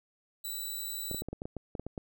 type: tone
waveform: 5% pulse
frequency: 3951 Hz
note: B7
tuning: in tune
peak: -28 dBFS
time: 0.44-1.22 s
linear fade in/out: 10 ms
type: clicks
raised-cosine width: 2 ms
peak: -24 dBFS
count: 12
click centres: 1.113 / 1.146 / 1.22 / 1.286 / 1.33 / 1.419 / 1.455 / 1.567 / 1.752 / 1.796 / 1.866 / 1.978 s
effects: none